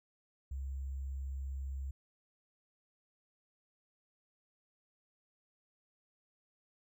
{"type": "tone with sample-and-hold", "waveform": "sine", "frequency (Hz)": 67.5, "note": "C#2", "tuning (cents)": -45, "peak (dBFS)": -37, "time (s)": [0.51, 1.91], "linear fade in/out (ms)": 5, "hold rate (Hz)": 7350, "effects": []}